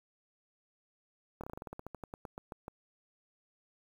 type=slowing click train; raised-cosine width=1 ms; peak=-28 dBFS; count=18; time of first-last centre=1.41-2.681 s; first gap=26 ms; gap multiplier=1.12; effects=9-bit